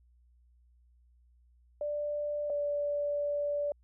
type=tone pair in turn; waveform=sine; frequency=589 / 580.9 Hz; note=D5 / D5; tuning=+5 / -19 cents; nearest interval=unison; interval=24 cents; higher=first; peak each=-31 / -29 dBFS; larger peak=second; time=1.81-2.5 / 2.5-3.72 s; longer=second; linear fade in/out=2 ms; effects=added 60 Hz sine -61 dBFS peak until 3.83 s